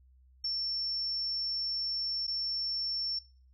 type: tone with dropouts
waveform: sine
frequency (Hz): 5420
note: E8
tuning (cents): +47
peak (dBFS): -30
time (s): 0.44-3.19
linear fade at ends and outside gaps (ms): 5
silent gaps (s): 2.269-2.277
effects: noise-tail reverb RT60 0.5 s tail -24 dB re dry + added 64 Hz sine -58 dBFS peak until 3.53 s